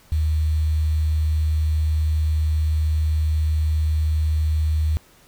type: tone with quantisation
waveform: sine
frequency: 77.5 Hz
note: D#2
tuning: 6 cents flat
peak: -17 dBFS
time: 0.12-4.97 s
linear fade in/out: 0 ms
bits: 7
effects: pink hiss -53 dBFS RMS until 5.27 s